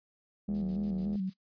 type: tone with vibrato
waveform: sine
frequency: 196 Hz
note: G3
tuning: in tune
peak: -30 dBFS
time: 0.48-1.3 s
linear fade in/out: 10 ms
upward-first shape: square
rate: 3.5 Hz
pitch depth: 68 cents each way
type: click train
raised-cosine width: 2 ms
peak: -31 dBFS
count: 54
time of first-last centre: 0.49-1.156 s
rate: 79.6 Hz
type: noise with tremolo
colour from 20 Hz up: violet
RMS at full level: -48 dBFS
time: 0.54-1.34 s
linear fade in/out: 10 ms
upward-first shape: square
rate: 6.8 Hz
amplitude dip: 75%
effects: noise-tail reverb RT60 0.1 s tail -17 dB re dry + resampled to 11025 Hz